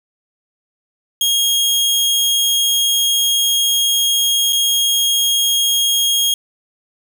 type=tone with dropouts; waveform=sawtooth; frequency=3262 Hz; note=G#7; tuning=32 cents flat; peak=-10 dBFS; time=1.21-6.34 s; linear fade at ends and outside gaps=2 ms; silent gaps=4.525-4.529 s; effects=none